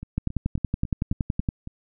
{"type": "two click trains", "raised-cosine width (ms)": 5, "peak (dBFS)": [-22, -11], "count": [7, 15], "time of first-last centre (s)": [[0.03, 1.674], [0.18, 1.488]], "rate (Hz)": [3.65, 10.7], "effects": []}